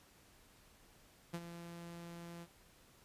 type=tone with ADSR envelope; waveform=sawtooth; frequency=170.6 Hz; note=F3; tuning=40 cents flat; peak=-34 dBFS; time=1.33-2.47 s; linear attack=14 ms; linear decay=49 ms; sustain=-10 dB; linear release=47 ms; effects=pink hiss -65 dBFS RMS until 3.04 s + resampled to 32000 Hz